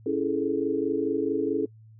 sine chord, A major seventh, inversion first, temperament equal, 277.2 / 329.6 / 415.3 / 440 Hz, C#4 / E4 / G#4 / A4, 0 / 0 / 0 / 0 cents, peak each -29 dBFS, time 0.06-1.66 s, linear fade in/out 5 ms, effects noise-tail reverb RT60 0.1 s tail -23 dB re dry + added 110 Hz sine -48 dBFS peak until 1.99 s

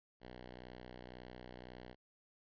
5% pulse tone, 61.9 Hz, B1, 5 cents sharp, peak -39 dBFS, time 0.2-1.96 s, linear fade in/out 50 ms, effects resampled to 11025 Hz

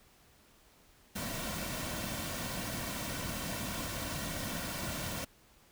pink noise with comb filter, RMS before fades -38 dBFS, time 1.15-5.25 s, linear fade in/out 10 ms, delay 2.4 ms, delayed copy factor -0.55, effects pink hiss -63 dBFS RMS until 5.71 s

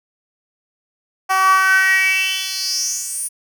10% pulse tone with high-pass filter sweep, 380 Hz, F#4, 46 cents sharp, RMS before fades -17 dBFS, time 1.29-3.29 s, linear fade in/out 20 ms, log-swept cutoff 870 to 10000 Hz, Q 6.3, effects none

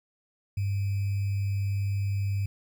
sine tone with sample-and-hold, 99.3 Hz, G2, 23 cents sharp, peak -25 dBFS, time 0.57-2.46 s, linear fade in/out 5 ms, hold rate 2450 Hz, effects none

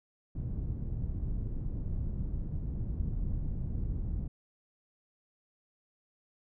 pink low-pass noise, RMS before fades -34 dBFS, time 0.35-4.28 s, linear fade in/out 5 ms, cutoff 140 Hz, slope 12 dB/octave, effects none

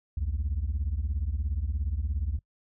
sine beating tone pair, 62.9 / 79.9 Hz, B1 / D#2, +32 / +47 cents, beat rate 17 Hz, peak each -28 dBFS, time 0.17-2.39 s, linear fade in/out 5 ms, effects noise-tail reverb RT60 0.1 s tail -25 dB re dry + tanh soft clip ceiling -23 dBFS

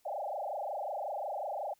sine tone with frequency modulation, 697 Hz, F5, 4 cents flat, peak -34 dBFS, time 0.05-1.74 s, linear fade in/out 10 ms, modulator 25.5 Hz, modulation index 5.1, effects white hiss -71 dBFS RMS until 1.79 s

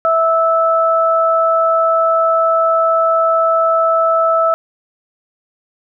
sine tone pair together, 655.5 / 1311 Hz, E5 / E6, -10 / -10 cents, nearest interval octave, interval 1200 cents, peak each -13 dBFS, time 0.05-4.54 s, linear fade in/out 0 ms, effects none

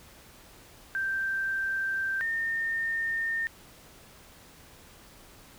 sine tone pair in turn, 1568 / 1821.2 Hz, G6 / A#6, 0 / -41 cents, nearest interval minor third, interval 259 cents, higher second, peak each -27 dBFS, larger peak neither, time 0.95-2.21 / 2.21-3.47 s, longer neither, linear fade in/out 0 ms, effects pink hiss -53 dBFS RMS until 5.58 s

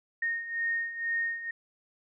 sine beating tone pair, 1847 / 1849.1 Hz, A#6 / A#6, -16 / -15 cents, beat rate 2.1 Hz, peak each -35 / -30 dBFS, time 0.22-1.51 s, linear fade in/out 5 ms, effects none

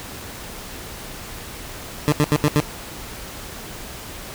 20% pulse tone bursts, 148.5 Hz, D3, 20 cents sharp, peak -9 dBFS, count 5, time 2.08-2.601 s, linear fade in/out 0 ms, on 41 ms, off 79 ms, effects pink hiss -35 dBFS RMS until 4.34 s

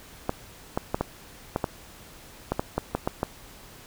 clicks, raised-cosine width 1 ms, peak -10 dBFS, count 12, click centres 0.294 / 0.775 / 0.945 / 1.01 / 1.561 / 1.642 / 2.52 / 2.595 / 2.78 / 2.95 / 3.075 / 3.231 s, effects pink hiss -48 dBFS RMS until 3.86 s

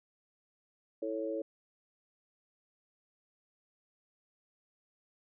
sine chord, A major, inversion second, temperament equal with one note detuned, 326.8 / 440 / 554.4 Hz, E4 / A4 / C#5, -15 / 0 / 0 cents, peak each -38 / -38 / -37 dBFS, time 1.02-1.42 s, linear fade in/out 5 ms, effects none

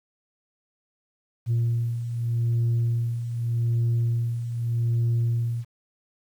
sine beating tone pair, 116.54 / 117.37 Hz, A#2 / A#2, 0 / +12 cents, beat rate 0.83 Hz, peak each -27 / -21 dBFS, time 1.46-5.65 s, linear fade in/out 50 ms, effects tanh soft clip ceiling -18 dBFS + 9-bit

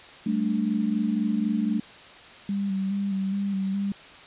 sine chord, G suspended second, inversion none, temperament equal, 196 / 220 / 293.7 Hz, G3 / A3 / D4, 0 / 0 / 0 cents, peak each -28 / -24 / -30 dBFS, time 0.26-1.8 s, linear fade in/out 5 ms
sine tone with vibrato, 196 Hz, G3, in tune, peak -24 dBFS, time 2.49-3.92 s, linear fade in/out 2 ms, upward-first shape square, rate 2.4 Hz, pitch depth 28 cents each way
effects white hiss -46 dBFS RMS until 4.26 s + resampled to 8000 Hz

